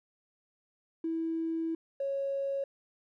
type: tone pair in turn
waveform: triangle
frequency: 326.7 / 551.3 Hz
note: E4 / C#5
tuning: -15 / -10 cents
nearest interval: major sixth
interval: 905 cents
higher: second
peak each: -26 dBFS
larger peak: neither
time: 1.04-1.75 / 2-2.64 s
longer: first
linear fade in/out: 5 ms
effects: tanh soft clip ceiling -28 dBFS